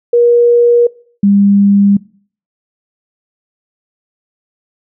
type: tone pair in turn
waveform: sine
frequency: 476.8 / 200.5 Hz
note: A#4 / G3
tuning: +39 / +39 cents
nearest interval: octave + minor third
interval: 1500 cents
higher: first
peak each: -5 dBFS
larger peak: neither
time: 0.13-0.87 / 1.23-1.97 s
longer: neither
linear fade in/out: 5 ms
effects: noise-tail reverb RT60 0.5 s tail -22 dB re dry